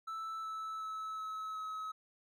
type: tone with pitch steps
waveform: triangle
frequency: 1318.5 / 1309.4 / 1300.3 / 1291.4 / 1282.4 Hz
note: E6 / E6 / E6 / E6 / E6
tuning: 0 / -12 / -24 / -36 / -48 cents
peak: -37 dBFS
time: 0.07-1.92 s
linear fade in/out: 10 ms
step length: 370 ms
effects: none